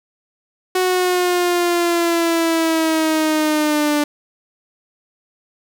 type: linear sweep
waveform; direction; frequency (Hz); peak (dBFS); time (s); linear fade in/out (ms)
sawtooth; down; 370 to 293.7; -11; 0.75-4.04; 5
effects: 7-bit